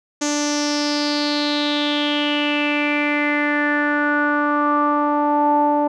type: tone with low-pass filter sweep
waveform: sawtooth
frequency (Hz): 293.7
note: D4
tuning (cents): 0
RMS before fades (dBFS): -19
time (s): 0.21-5.88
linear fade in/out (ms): 10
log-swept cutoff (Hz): 6600 to 780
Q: 6.2
effects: none